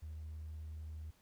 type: tone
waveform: triangle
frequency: 77.78 Hz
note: D#2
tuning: in tune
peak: -40 dBFS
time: 0.02-1.11 s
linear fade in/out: 10 ms
effects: tanh soft clip ceiling -40 dBFS + pink hiss -71 dBFS RMS until 1.21 s